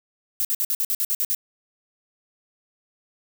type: noise bursts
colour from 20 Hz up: violet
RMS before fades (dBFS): -23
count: 10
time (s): 0.4-1.348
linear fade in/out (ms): 0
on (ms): 48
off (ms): 52
effects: none